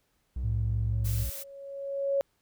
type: tone with pitch glide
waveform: triangle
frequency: 61.8 to 61.16 Hz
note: B1 to B1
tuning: +2 to -16 cents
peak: -28 dBFS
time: 0.36-1.3 s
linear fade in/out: 5 ms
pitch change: -18 cents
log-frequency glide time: 0.61-0.83 s
type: tone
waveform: sine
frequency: 107.2 Hz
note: A2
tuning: 45 cents flat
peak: -27 dBFS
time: 0.43-1.25 s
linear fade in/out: 20 ms
type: tone with exponential growth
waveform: sine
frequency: 554.4 Hz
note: C#5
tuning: in tune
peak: -22 dBFS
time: 0.92-2.21 s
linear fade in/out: 0 ms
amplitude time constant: 280 ms
type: noise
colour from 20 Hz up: blue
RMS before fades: -39 dBFS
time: 1.04-1.44 s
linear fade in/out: 20 ms
effects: pink hiss -73 dBFS RMS until 2.41 s